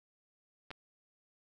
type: clicks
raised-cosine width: 0.3 ms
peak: -29 dBFS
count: 2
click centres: 0.706 / 0.713 s
effects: none